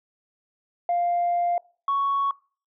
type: tone pair in turn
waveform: sine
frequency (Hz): 698.5 / 1112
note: F5 / C#6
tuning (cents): 0 / +5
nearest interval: minor sixth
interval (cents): 805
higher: second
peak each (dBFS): -19 / -19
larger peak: neither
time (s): 0.89-1.58 / 1.88-2.31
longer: first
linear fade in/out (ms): 2
effects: noise-tail reverb RT60 0.4 s tail -24 dB re dry + tanh soft clip ceiling -17 dBFS